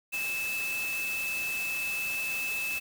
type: tone in noise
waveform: sine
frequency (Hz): 2619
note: E7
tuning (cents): -12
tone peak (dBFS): -30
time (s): 0.12-2.8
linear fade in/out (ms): 20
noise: white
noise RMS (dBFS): -39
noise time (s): 0.12-2.8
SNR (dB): +6
effects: none